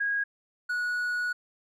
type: tone pair in turn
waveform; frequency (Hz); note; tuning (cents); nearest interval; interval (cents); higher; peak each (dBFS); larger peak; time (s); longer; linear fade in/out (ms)
sine / triangle; 1642 / 1462.9; G#6 / F#6; -20 / -20; major second; 200; first; -25; neither; 0-0.24 / 0.69-1.33; second; 10
effects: none